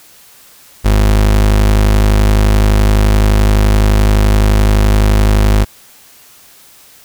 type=tone; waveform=35% pulse; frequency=51.7 Hz; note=G#1; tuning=7 cents flat; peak=-5 dBFS; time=0.84-5.65 s; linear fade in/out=20 ms; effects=white hiss -42 dBFS RMS until 7.04 s